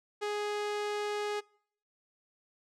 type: tone with low-pass filter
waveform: sawtooth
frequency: 415.8 Hz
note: G#4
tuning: 2 cents sharp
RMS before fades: -34 dBFS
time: 0.21-1.41 s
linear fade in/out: 20 ms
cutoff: 6900 Hz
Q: 0.56
effects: noise-tail reverb RT60 0.6 s tail -25 dB re dry